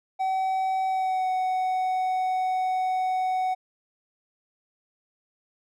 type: tone with pitch glide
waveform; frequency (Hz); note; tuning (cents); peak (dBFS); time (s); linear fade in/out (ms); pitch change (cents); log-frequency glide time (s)
triangle; 760 to 745.2; F#5 to F#5; +46 to +12; -21; 0.19-3.55; 20; -34; 0.88-1.29
effects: none